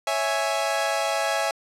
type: chord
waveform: sawtooth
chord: C# minor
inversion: none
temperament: equal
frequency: 554.4 / 659.3 / 830.6 Hz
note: C#5 / E5 / G#5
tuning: 0 / 0 / 0 cents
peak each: -25 / -22 / -23 dBFS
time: 0.07-1.51 s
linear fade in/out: 2 ms
effects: low-pass 10000 Hz 12 dB/octave